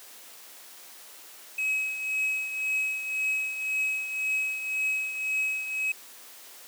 triangle tone with tremolo, 2550 Hz, D#7, 42 cents sharp, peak -22 dBFS, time 1.58-5.92 s, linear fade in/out 5 ms, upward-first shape triangle, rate 1.9 Hz, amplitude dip 65%, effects white hiss -48 dBFS RMS until 6.67 s + high-pass 300 Hz 12 dB/octave

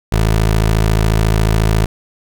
20% pulse tone, 54.1 Hz, A1, 29 cents flat, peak -6 dBFS, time 0.12-1.86 s, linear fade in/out 5 ms, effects none

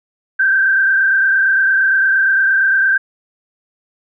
sine tone with frequency modulation, 1568 Hz, G6, in tune, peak -10 dBFS, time 0.39-2.98 s, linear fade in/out 10 ms, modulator 28.7 Hz, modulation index 1.5, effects none

